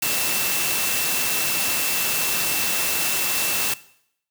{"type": "tone in noise", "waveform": "sine", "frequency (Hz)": 2674, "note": "E7", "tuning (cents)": 24, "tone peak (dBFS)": -29, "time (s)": [0.02, 3.74], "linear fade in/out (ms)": 5, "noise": "white", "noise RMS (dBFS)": -23, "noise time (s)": [0.02, 3.74], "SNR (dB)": -9, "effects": ["noise-tail reverb RT60 0.7 s tail -19 dB re dry", "high-pass 100 Hz 12 dB/octave"]}